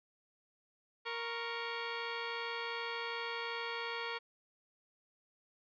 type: tone pair together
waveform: 10% pulse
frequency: 466.2 / 1108.7 Hz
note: A#4 / C#6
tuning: 0 / 0 cents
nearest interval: octave + minor third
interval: 1500 cents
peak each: -30 / -34 dBFS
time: 1.05-4.19 s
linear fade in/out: 20 ms
effects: resampled to 11025 Hz